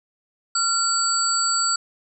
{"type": "tone cluster", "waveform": "sine", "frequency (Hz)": [1372, 4587, 7720], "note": ["F6", "D8", "B8"], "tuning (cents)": [-31, -42, -40], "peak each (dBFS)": -23, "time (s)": [0.55, 1.76], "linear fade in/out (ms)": 5, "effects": []}